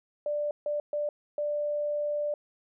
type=tone bursts at uneven times; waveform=sine; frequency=590 Hz; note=D5; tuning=8 cents sharp; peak=-27 dBFS; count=4; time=0.26-0.51 / 0.66-0.8 / 0.93-1.09 / 1.38-2.34 s; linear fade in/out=2 ms; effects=none